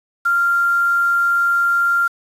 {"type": "tone with quantisation", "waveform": "sine", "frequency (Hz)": 1389, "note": "F6", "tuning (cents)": -10, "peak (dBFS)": -13, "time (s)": [0.25, 2.08], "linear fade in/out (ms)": 10, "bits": 6, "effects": ["resampled to 32000 Hz"]}